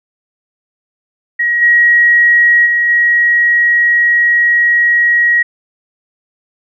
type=tone with level steps; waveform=sine; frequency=1900 Hz; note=A#6; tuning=33 cents sharp; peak=-10 / -5 / -9 / -7 dBFS; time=1.39-5.43 s; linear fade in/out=10 ms; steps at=1.61 / 2.65 / 2.88 s; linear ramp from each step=20 ms; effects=none